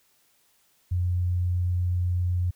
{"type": "tone", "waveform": "sine", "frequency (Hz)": 89.2, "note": "F2", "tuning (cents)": 37, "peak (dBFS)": -22, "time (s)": [0.91, 2.51], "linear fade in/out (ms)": 10, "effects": ["white hiss -65 dBFS RMS until 2.55 s"]}